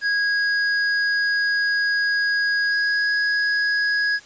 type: tone with pitch glide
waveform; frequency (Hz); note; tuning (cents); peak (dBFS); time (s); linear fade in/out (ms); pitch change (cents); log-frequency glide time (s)
square; 1650 to 1661.5; G#6 to G#6; -12 to 0; -19; 0.01-4.2; 50; +12; 2.68-3.13
effects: white hiss -47 dBFS RMS until 4.25 s + resampled to 16000 Hz